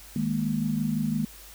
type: chord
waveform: sine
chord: D# suspended fourth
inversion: none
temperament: just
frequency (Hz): 155.56 / 207.4 / 233.3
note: D#3 / G#3 / A#3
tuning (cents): 0 / -2 / +2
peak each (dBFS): -30 / -28 / -28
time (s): 0.16-1.25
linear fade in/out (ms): 2
effects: added 50 Hz sine -50 dBFS peak until 1.54 s + white hiss -48 dBFS RMS until 1.54 s